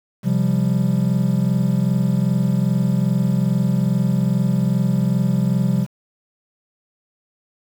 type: chord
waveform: triangle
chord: C suspended fourth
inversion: none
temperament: equal with one note detuned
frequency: 130.81 / 173.51 / 196 Hz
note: C3 / F3 / G3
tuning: 0 / -11 / 0 cents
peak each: -18 dBFS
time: 0.23-5.87 s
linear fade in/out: 50 ms
effects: 7-bit